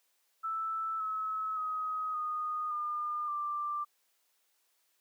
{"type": "tone with pitch steps", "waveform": "sine", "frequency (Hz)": [1318.5, 1289.9, 1261.9, 1234.5, 1207.7, 1181.5], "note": ["E6", "E6", "D#6", "D#6", "D6", "D6"], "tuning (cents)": [0, -38, 24, -14, 48, 10], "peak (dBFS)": -32, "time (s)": [0.43, 3.85], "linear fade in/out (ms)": 20, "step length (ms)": 570, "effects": ["white hiss -74 dBFS RMS until 5 s", "high-pass 400 Hz 12 dB/octave"]}